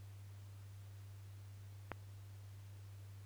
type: click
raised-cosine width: 0.5 ms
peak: -25 dBFS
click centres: 1.917 s
effects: added 99 Hz sine -51 dBFS peak until 3.25 s + pink hiss -67 dBFS RMS until 3.25 s